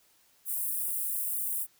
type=high-pass noise; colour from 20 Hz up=white; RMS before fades=-32 dBFS; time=0.45-1.67 s; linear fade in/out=50 ms; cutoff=8900 Hz; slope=48 dB/octave; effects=white hiss -65 dBFS RMS until 1.79 s